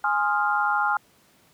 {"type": "chord", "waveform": "sine", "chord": "F minor seventh", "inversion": "first", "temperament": "equal", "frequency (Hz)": [830.6, 1046.5, 1244.5, 1396.9], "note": ["Ab5", "C6", "Eb6", "F6"], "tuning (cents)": [0, 0, 0, 0], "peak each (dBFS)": [-24, -29, -29, -24], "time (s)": [0.04, 0.97], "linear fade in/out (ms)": 2, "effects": ["pink hiss -59 dBFS RMS until 1.53 s", "high-pass 100 Hz 12 dB/octave"]}